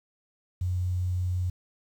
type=tone with quantisation; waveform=sine; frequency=90.6 Hz; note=F#2; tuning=36 cents flat; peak=-25 dBFS; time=0.61-1.5 s; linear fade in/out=5 ms; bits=9; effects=none